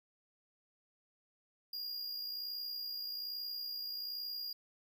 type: tone with amplitude modulation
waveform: square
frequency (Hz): 4834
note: D8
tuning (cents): +49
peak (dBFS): -38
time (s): 1.73-4.53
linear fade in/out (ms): 5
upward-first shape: sine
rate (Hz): 61.2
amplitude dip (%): 40
effects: none